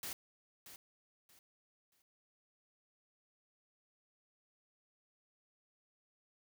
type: noise with echo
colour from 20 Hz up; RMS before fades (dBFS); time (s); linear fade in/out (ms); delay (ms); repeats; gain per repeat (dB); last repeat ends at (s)
white; -43; 0.03-0.13; 2; 630; 3; -11; 2.02
effects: none